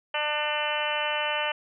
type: harmonic tone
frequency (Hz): 299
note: D4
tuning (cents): +31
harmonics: 2 / 3 / 4 / 5 / 6 / 7 / 8 / 9 / 10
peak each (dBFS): -32 / -32 / -36 / -35 / -35 / -38 / -36 / -34 / -32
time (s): 0.14-1.52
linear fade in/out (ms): 5
effects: none